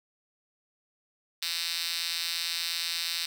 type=tone with high-pass filter; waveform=5% pulse; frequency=168.6 Hz; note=E3; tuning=39 cents sharp; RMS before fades=-32 dBFS; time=1.42-3.26 s; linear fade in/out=5 ms; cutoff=3500 Hz; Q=9.9; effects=none